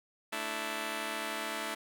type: chord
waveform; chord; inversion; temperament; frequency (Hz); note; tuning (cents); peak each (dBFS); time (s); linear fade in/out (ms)
5% pulse; A suspended fourth; none; just; 220 / 293.3 / 330; A3 / D4 / E4; 0 / -2 / +2; -29; 0.32-1.75; 10
effects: none